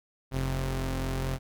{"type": "tone pair together", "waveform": "sawtooth", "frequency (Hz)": [44.29, 132.1], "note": ["F1", "C3"], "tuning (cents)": [25, 17], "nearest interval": "octave + perfect fifth", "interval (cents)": 1892, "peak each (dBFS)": -27, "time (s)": [0.31, 1.39], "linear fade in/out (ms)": 50, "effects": []}